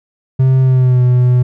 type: tone with pitch glide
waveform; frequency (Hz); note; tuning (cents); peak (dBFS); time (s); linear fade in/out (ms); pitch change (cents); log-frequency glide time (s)
triangle; 131.3 to 124.58; C3 to B2; +6 to +15; -5; 0.39-1.43; 10; -91; 0.61-1.02
effects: none